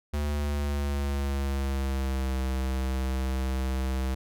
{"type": "tone with pitch glide", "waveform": "square", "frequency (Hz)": [73.42, 65.41], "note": ["D2", "C2"], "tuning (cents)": [0, 0], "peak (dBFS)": -27, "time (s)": [0.13, 4.15], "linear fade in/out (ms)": 10, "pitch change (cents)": -200, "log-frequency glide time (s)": [0.3, 2.37], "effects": []}